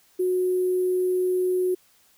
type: tone with sample-and-hold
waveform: sine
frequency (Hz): 366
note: F#4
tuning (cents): -19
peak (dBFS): -20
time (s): 0.19-1.75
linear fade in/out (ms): 10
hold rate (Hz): 11025
effects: white hiss -60 dBFS RMS until 2.17 s

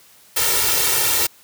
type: noise with comb filter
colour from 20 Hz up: white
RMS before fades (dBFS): -18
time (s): 0.36-1.27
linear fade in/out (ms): 10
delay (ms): 2.2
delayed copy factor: +1
effects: white hiss -50 dBFS RMS until 1.43 s + high-pass 60 Hz 12 dB/octave

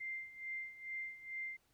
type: tone with tremolo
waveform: sine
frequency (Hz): 2093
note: C7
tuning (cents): 0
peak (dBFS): -39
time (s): 0-1.57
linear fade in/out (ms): 10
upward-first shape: sine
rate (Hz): 2.3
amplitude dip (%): 80
effects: pink hiss -75 dBFS RMS until 1.73 s

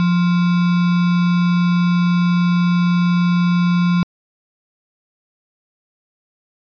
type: tone with sample-and-hold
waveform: sine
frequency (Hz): 175.6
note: F3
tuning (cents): +10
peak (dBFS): -12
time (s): 0-4.03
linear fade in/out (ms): 0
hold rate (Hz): 1225
effects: resampled to 11025 Hz

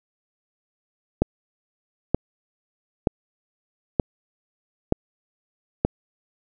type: click train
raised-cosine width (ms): 2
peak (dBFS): -4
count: 6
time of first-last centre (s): 1.22-5.85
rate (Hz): 1.08
effects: none

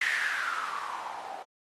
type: noise with low-pass filter sweep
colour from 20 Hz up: violet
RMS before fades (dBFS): -33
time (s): 0.01-1.43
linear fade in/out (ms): 5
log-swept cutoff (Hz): 2000 to 720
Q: 9.2
effects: AAC 32 kbps

